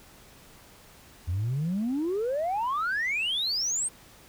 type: exponential sweep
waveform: sine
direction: up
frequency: 82.41 to 8760 Hz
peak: -24 dBFS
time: 1.27-3.89 s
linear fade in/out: 20 ms
effects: tanh soft clip ceiling -23 dBFS + pink hiss -53 dBFS RMS until 4.28 s